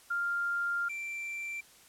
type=tone pair in turn; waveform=sine / triangle; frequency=1396.9 / 2349 Hz; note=F6 / D7; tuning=0 / 0 cents; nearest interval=major sixth; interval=900 cents; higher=second; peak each=-29 / -34 dBFS; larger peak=first; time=0.1-0.89 / 0.89-1.61 s; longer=first; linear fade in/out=10 ms; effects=white hiss -58 dBFS RMS until 1.88 s + low-pass 12000 Hz 12 dB/octave